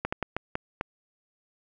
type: slowing click train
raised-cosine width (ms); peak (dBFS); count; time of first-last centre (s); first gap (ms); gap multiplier
0.5; -13; 6; 0.05-0.811; 75; 1.36
effects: none